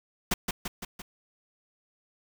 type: noise with echo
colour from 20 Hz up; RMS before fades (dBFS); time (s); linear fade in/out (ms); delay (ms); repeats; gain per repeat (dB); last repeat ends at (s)
pink; -26; 0.31-0.34; 5; 170; 4; -4; 1.02
effects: none